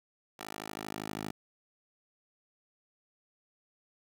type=tone with high-pass filter sweep; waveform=10% pulse; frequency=52.6 Hz; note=G#1; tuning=23 cents sharp; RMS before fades=-41 dBFS; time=0.39-1.31 s; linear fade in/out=5 ms; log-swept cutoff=540 to 180 Hz; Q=0.7; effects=10-bit